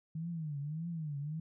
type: tone with vibrato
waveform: sine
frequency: 155.56 Hz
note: D#3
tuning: in tune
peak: -36 dBFS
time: 0.15-1.4 s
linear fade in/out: 5 ms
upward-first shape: triangle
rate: 1.7 Hz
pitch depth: 190 cents each way
effects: none